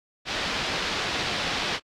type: low-pass noise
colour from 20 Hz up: white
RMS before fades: -29 dBFS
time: 0.25-1.8 s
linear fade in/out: 50 ms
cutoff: 4400 Hz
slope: 24 dB/octave
effects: AAC 64 kbps